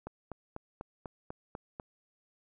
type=click train; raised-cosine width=1 ms; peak=-26 dBFS; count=8; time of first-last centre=0.07-1.798 s; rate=4.05 Hz; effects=none